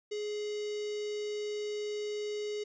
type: tone with notch filter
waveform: square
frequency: 418.7 Hz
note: G#4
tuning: 14 cents sharp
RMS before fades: -36 dBFS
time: 0.11-2.64 s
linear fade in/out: 10 ms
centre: 1200 Hz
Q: 0.76
effects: resampled to 16000 Hz + 12-bit